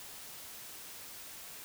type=silence; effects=white hiss -48 dBFS RMS until 1.64 s